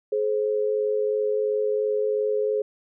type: tone pair together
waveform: sine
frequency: 425.4 / 528.3 Hz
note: G#4 / C5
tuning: +42 / +17 cents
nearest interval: major third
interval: 375 cents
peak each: -22 / -27 dBFS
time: 0.12-2.62 s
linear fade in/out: 5 ms
effects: none